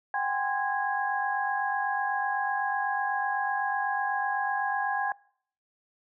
sine tone cluster, 760 / 808 / 1041 / 1651 Hz, F#5 / G#5 / C6 / G#6, +46 / -48 / -9 / -11 cents, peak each -35 / -29 / -35 / -31 dBFS, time 0.14-5.12 s, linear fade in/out 2 ms, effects noise-tail reverb RT60 0.6 s tail -24 dB re dry

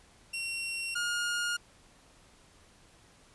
sawtooth tone pair in turn, 2735 / 1423.9 Hz, F7 / F6, -37 / +33 cents, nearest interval major seventh, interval 1130 cents, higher first, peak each -30 / -26 dBFS, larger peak second, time 0.33-0.95 / 0.95-1.57 s, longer neither, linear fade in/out 10 ms, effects pink hiss -60 dBFS RMS until 3.34 s + resampled to 24000 Hz

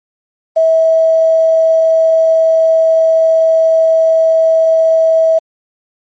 sine tone with quantisation, 648 Hz, E5, 30 cents flat, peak -6 dBFS, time 0.56-5.39 s, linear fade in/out 10 ms, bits 6, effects MP3 32 kbps

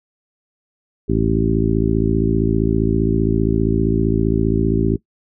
harmonic tone with a mistuned harmonic, 55.2 Hz, A1, 6 cents sharp, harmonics 1 / 2 / 3 / 4 / 5 / 6 / 7, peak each -22 / -22 / -22 / -22 / -22 / -22 / -22 dBFS, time 1.08-4.97 s, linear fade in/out 20 ms, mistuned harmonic 1, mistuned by +38 cents, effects noise-tail reverb RT60 0.1 s tail -19 dB re dry

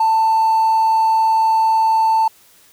triangle tone with hard clipping, 889 Hz, A5, 18 cents sharp, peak -12 dBFS, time 0-2.28 s, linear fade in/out 5 ms, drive 4 dB, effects white hiss -50 dBFS RMS until 2.72 s

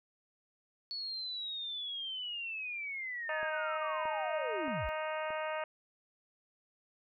sine linear sweep, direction down, 4435 to 31.91 Hz, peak -37 dBFS, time 0.91-4.89 s, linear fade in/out 0 ms
harmonic tone, 311.1 Hz, D#4, in tune, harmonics 2 / 3 / 4 / 5 / 6 / 7 / 8 / 9, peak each -37 / -41 / -43 / -45 / -47 / -48 / -49 / -50 dBFS, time 3.29-5.64 s, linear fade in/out 2 ms
click train, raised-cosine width 1 ms, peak -34 dBFS, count 4, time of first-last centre 3.43-5.305 s, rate 1.6 Hz
effects none

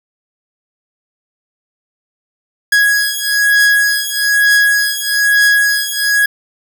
45% pulse beating tone pair, 1661.2 / 1662.3 Hz, G#6 / G#6, 0 / +1 cents, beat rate 1.1 Hz, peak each -13 dBFS, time 2.72-6.26 s, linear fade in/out 5 ms, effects none

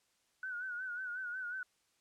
sine tone with vibrato, 1480 Hz, F#6, in tune, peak -38 dBFS, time 0.43-1.63 s, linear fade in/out 2 ms, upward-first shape sine, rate 5.5 Hz, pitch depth 71 cents each way, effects white hiss -75 dBFS RMS until 2 s + low-pass 9000 Hz 12 dB/octave

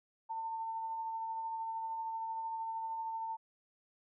sine tone with tremolo, 899 Hz, A5, 37 cents sharp, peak -35 dBFS, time 0.29-3.37 s, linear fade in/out 20 ms, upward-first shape triangle, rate 13 Hz, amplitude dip 30%, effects none

